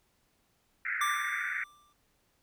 white band-pass noise, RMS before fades -34 dBFS, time 0.85-1.64 s, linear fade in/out 2 ms, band 1400 to 2200 Hz, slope 96 dB/octave
square tone with exponential decay, 1180 Hz, D6, 8 cents sharp, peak -27 dBFS, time 1.01-1.93 s, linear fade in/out 5 ms, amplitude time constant 200 ms
effects pink hiss -72 dBFS RMS until 2.42 s

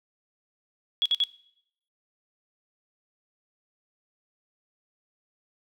sine tone bursts, 3353 Hz, G#7, 16 cents sharp, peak -20 dBFS, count 3, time 1.02-1.238 s, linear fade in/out 0 ms, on 36 ms, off 55 ms, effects noise-tail reverb RT60 0.7 s tail -20 dB re dry

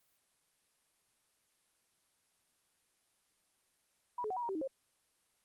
sine tone with pitch steps, 976 / 427.5 / 746 / 970 / 940 / 385.9 / 314.2 / 536 Hz, B5 / A4 / F#5 / B5 / A#5 / G4 / D#4 / C5, -21 / -50 / +14 / -31 / +14 / -27 / +17 / +42 cents, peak -35 dBFS, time 4.18-4.676 s, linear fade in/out 5 ms, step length 62 ms, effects white hiss -75 dBFS RMS until 5.44 s + Opus 24 kbps

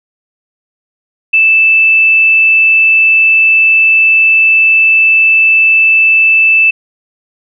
sine tone, 2638 Hz, E7, 1 cent sharp, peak -4 dBFS, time 1.33-6.71 s, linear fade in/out 10 ms, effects none

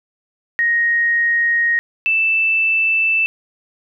sine tone pair in turn, 1872 / 2647 Hz, A#6 / E7, +7 / +7 cents, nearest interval tritone, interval 600 cents, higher second, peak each -13 dBFS, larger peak neither, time 0.59-1.79 / 2.06-3.26 s, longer neither, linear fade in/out 0 ms, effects none

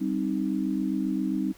sine chord, C minor, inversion second, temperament equal with one note detuned, 196 / 263.4 / 311.1 Hz, G3 / C4 / Eb4, 0 / +12 / 0 cents, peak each -29 dBFS, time 0-1.53 s, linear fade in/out 20 ms, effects pink hiss -54 dBFS RMS until 1.57 s

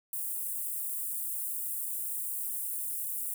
white high-pass noise, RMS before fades -35 dBFS, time 0.13-3.34 s, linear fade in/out 2 ms, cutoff 8500 Hz, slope 48 dB/octave, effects none

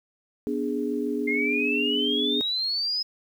sine chord, G# diminished, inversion first, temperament equal, 246.9 / 293.7 / 415.3 Hz, B3 / D4 / G#4, 0 / 0 / 0 cents, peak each -29 dBFS, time 0.47-2.41 s, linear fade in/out 0 ms
sine exponential sweep, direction up, 2100 to 5130 Hz, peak -24 dBFS, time 1.27-3.03 s, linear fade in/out 10 ms
effects 9-bit

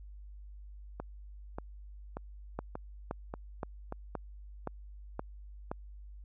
two click trains, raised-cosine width 1 ms, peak -21 / -24 dBFS, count 7 / 6, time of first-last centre 2.59-5.715 / 1-3.924 s, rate 1.92 / 1.71 Hz, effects added 50 Hz sine -46 dBFS peak until 6.24 s

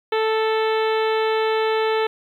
harmonic tone, 440 Hz, A4, in tune, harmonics 1 / 2 / 3 / 4 / 5 / 6 / 7 / 8 / 9, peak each -19 / -25 / -29 / -31 / -33 / -35 / -36 / -37 / -38 dBFS, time 0.12-2.07 s, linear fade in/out 5 ms, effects 9-bit

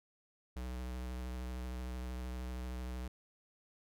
square tone with vibrato, 62.4 Hz, B1, 19 cents sharp, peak -40 dBFS, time 0.56-3.08 s, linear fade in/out 5 ms, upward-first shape sine, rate 13 Hz, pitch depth 26 cents each way, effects none

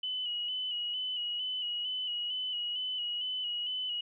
sine tone with vibrato, 2960 Hz, F#7, in tune, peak -32 dBFS, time 0.03-4.01 s, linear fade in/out 5 ms, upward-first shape square, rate 2.2 Hz, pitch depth 32 cents each way, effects none

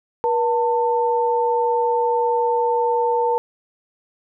sine tone pair together, 479.7 / 894.6 Hz, A#4 / A5, +50 / +28 cents, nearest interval major seventh, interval 1078 cents, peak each -19 dBFS, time 0.24-3.38 s, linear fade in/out 0 ms, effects none

